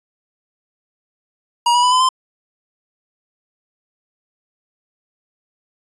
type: tone with pitch steps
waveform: square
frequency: 953 / 973 / 993.5 / 1014.3 / 1035.7 Hz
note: A#5 / B5 / B5 / B5 / C6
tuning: +38 / -26 / +10 / +46 / -18 cents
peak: -12 dBFS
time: 1.66-2.09 s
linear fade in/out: 5 ms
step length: 86 ms
effects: resampled to 22050 Hz